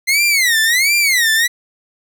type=tone with vibrato; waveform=sawtooth; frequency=2049 Hz; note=C7; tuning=37 cents flat; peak=-8 dBFS; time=0.07-1.48 s; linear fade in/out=20 ms; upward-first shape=sine; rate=1.4 Hz; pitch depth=260 cents each way; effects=none